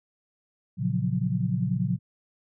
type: chord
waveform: sine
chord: Gb major seventh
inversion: first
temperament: equal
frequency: 116.54 / 138.59 / 174.61 / 185 Hz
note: Bb2 / Db3 / F3 / Gb3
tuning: 0 / 0 / 0 / 0 cents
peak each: -29 dBFS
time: 0.77-1.99 s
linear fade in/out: 50 ms
effects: none